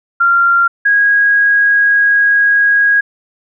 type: tone pair in turn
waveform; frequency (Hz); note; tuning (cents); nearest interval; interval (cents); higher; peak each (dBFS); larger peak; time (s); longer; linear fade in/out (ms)
sine; 1384 / 1645.9; F6 / G#6; -16 / -16; minor third; 300; second; -7; neither; 0.2-0.68 / 0.85-3.01; second; 10
effects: none